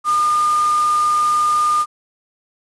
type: tone in noise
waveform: sine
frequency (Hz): 1212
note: D#6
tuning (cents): -46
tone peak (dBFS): -13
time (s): 0.04-1.86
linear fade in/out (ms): 50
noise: white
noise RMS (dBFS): -30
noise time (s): 0.04-1.86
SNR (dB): +14
effects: resampled to 24000 Hz